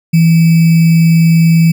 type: tone with sample-and-hold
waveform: sine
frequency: 164.81 Hz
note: E3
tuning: in tune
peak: -4 dBFS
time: 0.13-1.72 s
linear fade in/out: 10 ms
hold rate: 2450 Hz
effects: none